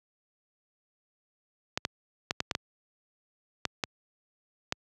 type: clicks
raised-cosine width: 0.2 ms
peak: -10 dBFS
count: 9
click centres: 1.775 / 1.851 / 2.309 / 2.404 / 2.512 / 2.551 / 3.653 / 3.838 / 4.724 s
effects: high-pass 80 Hz 12 dB/octave

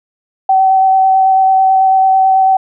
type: tone with vibrato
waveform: sine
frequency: 764 Hz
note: G5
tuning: 45 cents flat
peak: -6 dBFS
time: 0.49-2.57 s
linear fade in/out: 5 ms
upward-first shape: square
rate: 9.1 Hz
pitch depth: 9 cents each way
effects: none

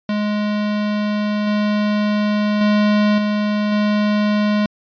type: tone with level steps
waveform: square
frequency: 209.1 Hz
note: G#3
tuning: 12 cents sharp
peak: -18 / -16 / -13 / -17 / -15 dBFS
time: 0.09-4.66 s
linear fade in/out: 2 ms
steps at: 1.47 / 2.61 / 3.18 / 3.72 s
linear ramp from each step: 2 ms
effects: resampled to 11025 Hz

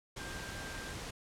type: tone in noise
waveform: sine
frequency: 1586 Hz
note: G6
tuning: 20 cents sharp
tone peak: -47 dBFS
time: 0.19-0.94 s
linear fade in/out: 10 ms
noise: pink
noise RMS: -43 dBFS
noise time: 0.16-1.11 s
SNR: -7 dB
effects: low-pass 9000 Hz 12 dB/octave

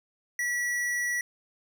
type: tone with hard clipping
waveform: triangle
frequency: 1941 Hz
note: B6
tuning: 31 cents flat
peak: -28 dBFS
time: 0.39-1.21 s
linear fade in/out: 2 ms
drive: 18 dB
effects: none

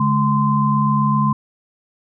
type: tone cluster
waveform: sine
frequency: 143 / 210.7 / 1035 Hz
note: D3 / G#3 / C6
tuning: -46 / +25 / -19 cents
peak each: -18 dBFS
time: 0-1.33 s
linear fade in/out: 5 ms
effects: none

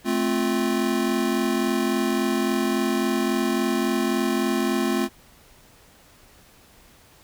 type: chord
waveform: square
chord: F major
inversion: first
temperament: equal with one note detuned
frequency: 218 / 261.6 / 349.2 Hz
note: A3 / C4 / F4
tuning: -16 / 0 / 0 cents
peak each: -26 dBFS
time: 0.04-5.09 s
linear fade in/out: 50 ms
effects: pink hiss -53 dBFS RMS until 7.23 s

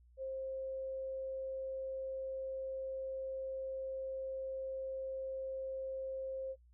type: tone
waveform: sine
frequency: 530 Hz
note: C5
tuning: 22 cents sharp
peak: -38 dBFS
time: 0.17-6.56 s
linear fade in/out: 50 ms
effects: noise-tail reverb RT60 0.1 s tail -21 dB re dry + added 60 Hz sine -61 dBFS peak until 6.73 s

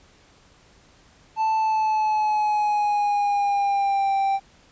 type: tone with pitch glide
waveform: triangle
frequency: 880 to 784 Hz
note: A5 to G5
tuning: 0 to 0 cents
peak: -17 dBFS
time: 1.36-4.4 s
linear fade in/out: 50 ms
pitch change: -200 cents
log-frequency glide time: 1.57-4.15 s
effects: pink hiss -55 dBFS RMS until 4.71 s + resampled to 16000 Hz

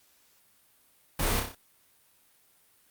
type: noise with echo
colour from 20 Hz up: pink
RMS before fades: -29 dBFS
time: 1.19-1.4 s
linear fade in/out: 5 ms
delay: 30 ms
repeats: 5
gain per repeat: -4 dB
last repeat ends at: 1.55 s
effects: white hiss -64 dBFS RMS until 2.9 s + Opus 48 kbps

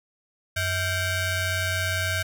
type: ring-modulated tone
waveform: sawtooth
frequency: 737 Hz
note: F#5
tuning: 7 cents flat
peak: -17 dBFS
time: 0.56-2.23 s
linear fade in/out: 10 ms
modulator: 830 Hz
effects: none

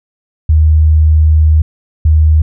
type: tone pair in turn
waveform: sine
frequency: 77.78 / 77.78 Hz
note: D#2 / D#2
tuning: 0 / 0 cents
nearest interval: unison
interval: 0 cents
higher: neither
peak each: -4 dBFS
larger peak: neither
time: 0.49-1.62 / 2.05-2.42 s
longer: first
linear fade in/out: 5 ms
effects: none

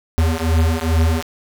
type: beating tone pair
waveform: square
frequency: 79.9 / 82.3 Hz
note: D#2 / E2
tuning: +47 / -2 cents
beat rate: 2.4 Hz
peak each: -18 dBFS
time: 0.18-1.23 s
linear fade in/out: 0 ms
effects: 9-bit

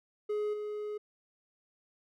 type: tone with level steps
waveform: triangle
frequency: 420 Hz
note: G#4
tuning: 19 cents sharp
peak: -28 / -33 dBFS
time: 0.29-0.98 s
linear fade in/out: 10 ms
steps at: 0.53 s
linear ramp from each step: 10 ms
effects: none

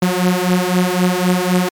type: beating tone pair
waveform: sawtooth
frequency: 179.1 / 183 Hz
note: F3 / F#3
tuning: +44 / -19 cents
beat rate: 3.9 Hz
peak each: -12 / -12 dBFS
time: 0.02-1.69 s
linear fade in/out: 5 ms
effects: MP3 96 kbps

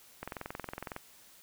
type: click train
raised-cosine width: 0.5 ms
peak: -23 dBFS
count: 17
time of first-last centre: 0.23-0.964 s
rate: 21.8 Hz
effects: white hiss -58 dBFS RMS until 1.42 s

